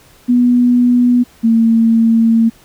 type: tone pair in turn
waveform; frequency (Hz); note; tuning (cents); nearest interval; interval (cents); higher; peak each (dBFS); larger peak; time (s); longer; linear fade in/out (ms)
sine; 244.8 / 227.3; B3 / A#3; -15 / -43; minor second; 128; first; -7; neither; 0.28-1.24 / 1.43-2.5; second; 20
effects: pink hiss -46 dBFS RMS until 2.64 s